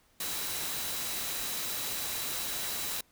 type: tone in noise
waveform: sine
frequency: 3929 Hz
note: B7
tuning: 10 cents flat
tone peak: -43 dBFS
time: 0.2-3.01 s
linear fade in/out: 5 ms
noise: white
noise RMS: -35 dBFS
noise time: 0.2-3.01 s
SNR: -11 dB
effects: pink hiss -66 dBFS RMS until 3.11 s